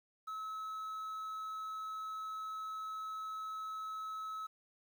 triangle tone with quantisation, 1293 Hz, E6, 34 cents flat, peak -38 dBFS, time 0.27-4.47 s, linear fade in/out 10 ms, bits 11, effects none

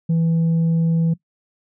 sine tone, 164.81 Hz, E3, in tune, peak -12 dBFS, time 0.09-1.14 s, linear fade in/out 10 ms, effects noise-tail reverb RT60 0.1 s tail -20 dB re dry + tanh soft clip ceiling -14 dBFS

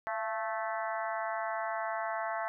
harmonic tone with a mistuned harmonic, 219.1 Hz, A3, 7 cents flat, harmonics 3 / 4 / 5 / 6 / 7 / 8 / 9, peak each -36 / -38 / -40 / -42 / -43 / -44 / -45 dBFS, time 0.07-2.48 s, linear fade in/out 0 ms, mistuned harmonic 3, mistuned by +48 cents, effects none

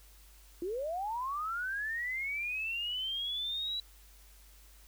sine linear sweep, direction up, 329.1 to 3946 Hz, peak -33 dBFS, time 0.62-3.8 s, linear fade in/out 2 ms, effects added 50 Hz sine -56 dBFS peak until 4.87 s + white hiss -61 dBFS RMS until 4.87 s

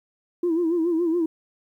sine tone with vibrato, 336.1 Hz, E4, 34 cents sharp, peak -18 dBFS, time 0.43-1.26 s, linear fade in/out 5 ms, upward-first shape sine, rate 7.1 Hz, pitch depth 94 cents each way, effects tanh soft clip ceiling -16 dBFS + 10-bit

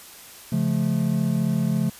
triangle chord, Db augmented, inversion none, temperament just, 138.59 / 173.24 / 216.5 Hz, Db3 / F3 / A3, 0 / -14 / -28 cents, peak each -23 / -22 / -22 dBFS, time 0.52-1.9 s, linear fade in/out 5 ms, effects white hiss -44 dBFS RMS until 1.99 s + resampled to 32000 Hz

